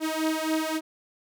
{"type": "beating tone pair", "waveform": "sawtooth", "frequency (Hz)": [314.1, 317.8], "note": ["D#4", "D#4"], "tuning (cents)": [16, 37], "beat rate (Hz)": 3.7, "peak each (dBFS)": -24, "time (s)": [0, 0.81], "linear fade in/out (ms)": 50, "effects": []}